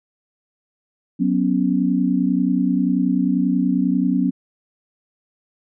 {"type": "chord", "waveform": "sine", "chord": "F# suspended fourth", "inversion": "none", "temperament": "equal", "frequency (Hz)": [185, 246.9, 277.2], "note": ["F#3", "B3", "C#4"], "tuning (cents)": [0, 0, 0], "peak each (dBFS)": -20, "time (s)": [1.19, 4.31], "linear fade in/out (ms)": 20, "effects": []}